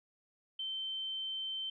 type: tone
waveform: sine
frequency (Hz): 3100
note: G7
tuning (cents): -20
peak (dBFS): -36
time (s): 0.59-1.7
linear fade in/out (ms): 5
effects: none